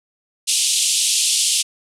white band-pass noise, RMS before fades -18 dBFS, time 0.47-1.63 s, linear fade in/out 20 ms, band 2700 to 10000 Hz, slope 48 dB/octave, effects none

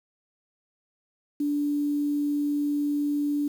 sine tone with quantisation, 291 Hz, D4, 16 cents flat, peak -23 dBFS, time 1.4-3.48 s, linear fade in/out 5 ms, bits 8, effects none

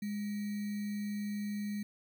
sine tone with sample-and-hold, 206.2 Hz, G#3, 12 cents flat, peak -34 dBFS, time 0.02-1.83 s, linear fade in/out 5 ms, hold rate 2100 Hz, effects none

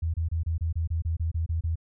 sine tone bursts, 82 Hz, E2, 9 cents flat, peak -24 dBFS, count 12, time 0.02-1.757 s, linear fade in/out 10 ms, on 120 ms, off 27 ms, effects none

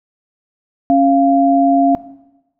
sine tone pair together, 275.3 / 693.3 Hz, C#4 / F5, -12 / -13 cents, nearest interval octave + major third, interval 1599 cents, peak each -11 dBFS, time 0.9-1.95 s, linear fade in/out 0 ms, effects noise-tail reverb RT60 1.0 s tail -18 dB re dry

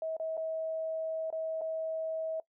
sine tone with dropouts, 642 Hz, E5, 46 cents flat, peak -32 dBFS, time 0.02-2.4 s, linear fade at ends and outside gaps 2 ms, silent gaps 0.167-0.198 / 0.37-0.376 / 1.303-1.326 / 1.611-1.616 s, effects noise-tail reverb RT60 0.1 s tail -19 dB re dry

